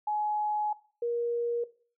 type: tone pair in turn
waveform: sine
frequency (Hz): 843 / 473.1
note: G#5 / A#4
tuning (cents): +26 / +26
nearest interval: minor seventh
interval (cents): 1000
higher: first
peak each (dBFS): -27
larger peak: neither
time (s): 0.07-0.73 / 1.02-1.64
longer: first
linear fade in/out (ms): 5
effects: noise-tail reverb RT60 0.4 s tail -17 dB re dry